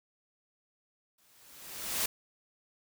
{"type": "noise with exponential growth", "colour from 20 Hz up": "white", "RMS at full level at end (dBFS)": -29, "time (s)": [1.18, 2.06], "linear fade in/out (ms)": 5, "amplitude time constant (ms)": 190, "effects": []}